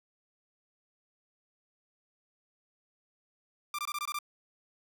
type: tone bursts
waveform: sawtooth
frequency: 1186 Hz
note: D6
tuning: 17 cents sharp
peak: -29 dBFS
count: 7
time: 3.74-4.188 s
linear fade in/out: 2 ms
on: 46 ms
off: 21 ms
effects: none